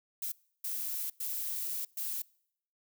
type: noise bursts at uneven times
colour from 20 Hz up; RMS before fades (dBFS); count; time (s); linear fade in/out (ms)
violet; -36; 4; 0.22-0.32 / 0.64-1.1 / 1.2-1.85 / 1.97-2.22; 5
effects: noise-tail reverb RT60 0.7 s tail -25 dB re dry